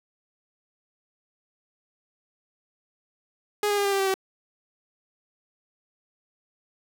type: tone with pitch steps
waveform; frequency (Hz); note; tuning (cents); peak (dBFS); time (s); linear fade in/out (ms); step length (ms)
sawtooth; 415.3 / 409.6 / 403.9 / 398.4 / 392.9 / 387.5 / 382.2; G#4 / G#4 / G#4 / G4 / G4 / G4 / G4; 0 / -24 / -48 / +28 / +4 / -20 / -44; -18; 3.63-4.141; 2; 73
effects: none